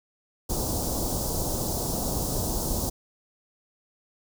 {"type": "band-stop noise", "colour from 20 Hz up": "pink", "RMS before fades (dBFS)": -28, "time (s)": [0.49, 2.9], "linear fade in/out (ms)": 10, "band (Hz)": [880, 5000], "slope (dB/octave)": 24, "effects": []}